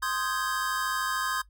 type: chord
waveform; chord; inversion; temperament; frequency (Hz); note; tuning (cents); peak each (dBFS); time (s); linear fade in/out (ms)
square; Ab major seventh; first; equal; 1046.5 / 1244.5 / 1568 / 1661.2; C6 / Eb6 / G6 / Ab6; 0 / 0 / 0 / 0; -33 / -34 / -35 / -34; 0.02-1.42; 10
effects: noise-tail reverb RT60 0.1 s tail -18 dB re dry + added 50 Hz sine -54 dBFS peak until 1.49 s